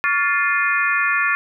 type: harmonic tone with a mistuned harmonic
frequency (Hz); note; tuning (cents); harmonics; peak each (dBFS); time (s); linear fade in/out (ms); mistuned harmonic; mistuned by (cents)
351.4; F4; +11; 3 / 4 / 5 / 6 / 7; -23 / -22 / -20 / -26 / -23; 0.04-1.35; 0; 3; +120
effects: none